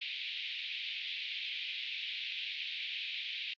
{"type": "band-pass noise", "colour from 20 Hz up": "pink", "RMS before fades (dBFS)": -40, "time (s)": [0.01, 3.54], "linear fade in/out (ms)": 10, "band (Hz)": [2300, 3900], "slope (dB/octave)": 48, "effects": ["AAC 64 kbps"]}